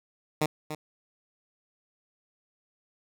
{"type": "tone with echo", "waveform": "10% pulse", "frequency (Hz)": 153.3, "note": "D#3", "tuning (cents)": -25, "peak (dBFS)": -15, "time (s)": [0.41, 0.46], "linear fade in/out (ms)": 5, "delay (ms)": 290, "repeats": 1, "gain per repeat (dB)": -10, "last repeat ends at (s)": 0.75, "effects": []}